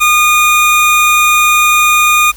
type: tone pair together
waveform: square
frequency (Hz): 1220 / 2447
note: D#6 / D#7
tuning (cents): -34 / -29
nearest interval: octave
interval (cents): 1205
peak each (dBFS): -10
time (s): 0-2.32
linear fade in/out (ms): 20
effects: added 50 Hz sine -34 dBFS peak until 2.36 s + white hiss -38 dBFS RMS until 2.36 s